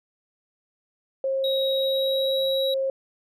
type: tone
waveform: sine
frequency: 536 Hz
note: C5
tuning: 42 cents sharp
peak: -22 dBFS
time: 1.24-2.9 s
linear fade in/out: 2 ms
type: tone with pitch glide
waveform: triangle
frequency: 3812 to 3867 Hz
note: A#7 to B7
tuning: +38 to -37 cents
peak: -25 dBFS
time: 1.44-2.74 s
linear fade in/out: 2 ms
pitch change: +25 cents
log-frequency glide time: 1.74-2.4 s
effects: none